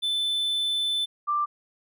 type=tone pair in turn; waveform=triangle / sine; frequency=3520 / 1181.1 Hz; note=A7 / D6; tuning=0 / +9 cents; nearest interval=octave + perfect fifth; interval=1891 cents; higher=first; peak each=-22 dBFS; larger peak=neither; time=0.02-1.06 / 1.27-1.46 s; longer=first; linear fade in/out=20 ms; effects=none